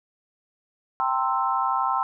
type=chord; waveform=sine; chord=C dominant seventh; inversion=second; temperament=equal with one note detuned; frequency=784 / 914.7 / 1046.5 / 1318.5 Hz; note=G5 / Bb5 / C6 / E6; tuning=0 / -33 / 0 / 0 cents; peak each=-27 / -28 / -25 / -27 dBFS; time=1-2.03 s; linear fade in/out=0 ms; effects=none